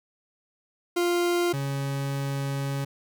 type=tone pair in turn; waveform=40% pulse; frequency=349.2 / 138.58 Hz; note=F4 / C#3; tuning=0 / 0 cents; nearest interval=octave + major third; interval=1600 cents; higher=first; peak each=-21 / -26 dBFS; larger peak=first; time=0.96-1.53 / 1.53-2.85 s; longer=second; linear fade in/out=10 ms; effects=none